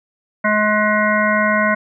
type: harmonic tone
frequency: 211.8 Hz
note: G#3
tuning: 34 cents sharp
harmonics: 1 / 3 / 5 / 7 / 9 / 10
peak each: -20 / -19 / -20 / -19 / -21 / -25 dBFS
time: 0.44-1.75 s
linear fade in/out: 10 ms
effects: none